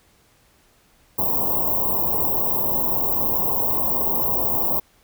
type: band-stop noise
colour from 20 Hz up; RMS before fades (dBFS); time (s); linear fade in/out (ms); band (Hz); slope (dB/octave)
white; -21; 1.18-4.8; 10; 1100 to 14000; 96
effects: pink hiss -58 dBFS RMS until 5.03 s